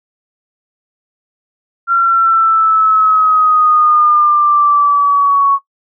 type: exponential sweep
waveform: sine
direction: down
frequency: 1376 to 1108.7 Hz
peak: -7 dBFS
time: 1.87-5.59 s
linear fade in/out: 50 ms
effects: noise-tail reverb RT60 0.1 s tail -17 dB re dry